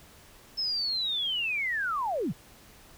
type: linear sweep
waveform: sine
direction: down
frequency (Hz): 5274 to 103.2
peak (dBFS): -27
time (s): 0.57-2.33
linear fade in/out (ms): 20
effects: pink hiss -54 dBFS RMS until 2.97 s